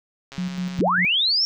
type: click train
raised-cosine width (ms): 0.2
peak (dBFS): -21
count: 68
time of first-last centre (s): 0.32-0.809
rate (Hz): 137
type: tone with tremolo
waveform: sine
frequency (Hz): 180.8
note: F#3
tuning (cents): -40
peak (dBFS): -23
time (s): 0.38-1.05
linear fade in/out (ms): 0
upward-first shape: square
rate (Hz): 5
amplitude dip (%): 50
type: linear sweep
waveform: sine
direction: up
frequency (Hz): 114.1 to 5570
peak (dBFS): -17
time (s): 0.79-1.45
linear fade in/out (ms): 0
effects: none